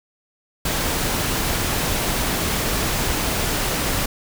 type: noise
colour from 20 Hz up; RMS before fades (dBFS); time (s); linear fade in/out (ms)
pink; -22; 0.65-4.06; 5
effects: none